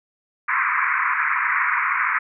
pink band-pass noise, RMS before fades -21 dBFS, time 0.48-2.19 s, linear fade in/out 10 ms, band 1000 to 2300 Hz, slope 96 dB/octave, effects none

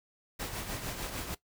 pink noise with tremolo, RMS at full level -36 dBFS, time 0.39-1.35 s, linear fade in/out 10 ms, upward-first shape triangle, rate 6.6 Hz, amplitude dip 55%, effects noise-tail reverb RT60 0.1 s tail -17 dB re dry

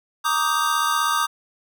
square chord, Eb major seventh, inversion second, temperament equal with one note detuned, 932.3 / 1168.6 / 1244.5 / 1568 Hz, Bb5 / D6 / Eb6 / G6, 0 / -9 / 0 / 0 cents, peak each -28 / -25 / -23 / -28 dBFS, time 0.24-1.27 s, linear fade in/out 20 ms, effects none

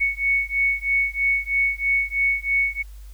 sine beating tone pair, 2217 / 2220.1 Hz, C#7 / C#7, 0 / +2 cents, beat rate 3.1 Hz, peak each -22 dBFS, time 0-2.83 s, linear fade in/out 20 ms, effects added 50 Hz sine -37 dBFS peak until 3.13 s + white hiss -56 dBFS RMS until 3.13 s

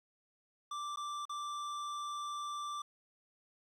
square tone with dropouts, 1174.7 Hz, D6, in tune, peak -39 dBFS, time 0.71-2.82 s, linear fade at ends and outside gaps 5 ms, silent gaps 0.96-0.971 / 1.254-1.294 s, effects low-pass 7000 Hz 12 dB/octave + 11-bit

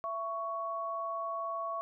sine tone pair together, 668.2 / 1114 Hz, E5 / C#6, +23 / +8 cents, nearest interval major sixth, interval 885 cents, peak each -38 / -35 dBFS, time 0.04-1.81 s, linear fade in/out 0 ms, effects none

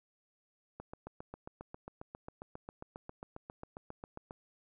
click train, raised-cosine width 1 ms, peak -30 dBFS, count 27, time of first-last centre 0.8-4.309 s, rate 7.41 Hz, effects none

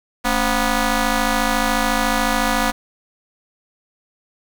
10% pulse ring-modulated tone, 248.5 Hz, B3, 11 cents sharp, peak -5 dBFS, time 0.24-2.72 s, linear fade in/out 20 ms, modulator 470 Hz, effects none

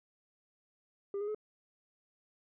sine tone with pitch steps, 399.6 / 412.7 / 426.3 Hz, G4 / G#4 / G#4, +33 / -11 / +45 cents, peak -31 dBFS, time 1.14-1.347 s, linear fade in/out 2 ms, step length 69 ms, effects tanh soft clip ceiling -33 dBFS

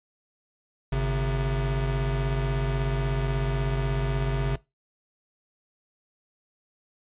square tone pair together, 50.08 / 133.9 Hz, G1 / C3, +38 / +40 cents, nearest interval octave + perfect fourth, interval 1702 cents, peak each -27 dBFS, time 0.92-4.56 s, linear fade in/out 5 ms, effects noise-tail reverb RT60 0.2 s tail -19 dB re dry + resampled to 8000 Hz

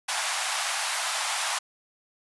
pink high-pass noise, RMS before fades -28 dBFS, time 0.08-1.59 s, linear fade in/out 10 ms, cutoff 700 Hz, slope 48 dB/octave, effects resampled to 24000 Hz

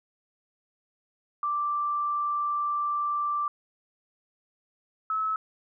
sine tone pair in turn, 1174.7 / 1296.1 Hz, D6 / E6, 0 / -30 cents, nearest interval major second, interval 170 cents, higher second, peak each -25 dBFS, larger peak neither, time 1.43-3.48 / 5.1-5.36 s, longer first, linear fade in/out 2 ms, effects none

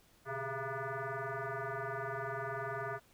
sine tone with frequency modulation, 394.8 Hz, G4, 12 cents sharp, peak -36 dBFS, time 0.25-3 s, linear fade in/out 50 ms, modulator 270 Hz, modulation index 4.8, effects pink hiss -66 dBFS RMS until 3.13 s

